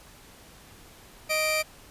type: tone pair together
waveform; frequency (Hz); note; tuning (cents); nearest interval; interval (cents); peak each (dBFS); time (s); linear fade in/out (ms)
sawtooth; 623 / 2352; D#5 / D7; +2 / +2; octave + major seventh; 2300; -23; 1.29-1.63; 20
effects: pink hiss -51 dBFS RMS until 1.9 s + resampled to 32000 Hz